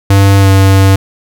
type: tone with pitch glide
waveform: square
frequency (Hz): 98.5 to 96.81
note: G2 to G2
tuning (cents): +9 to -21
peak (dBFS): -4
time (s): 0.1-0.96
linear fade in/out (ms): 5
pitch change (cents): -30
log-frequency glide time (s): 0.38-0.49
effects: none